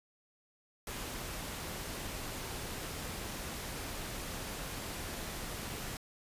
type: noise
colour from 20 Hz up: pink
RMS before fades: -41 dBFS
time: 0.87-5.97 s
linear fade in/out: 2 ms
effects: resampled to 32000 Hz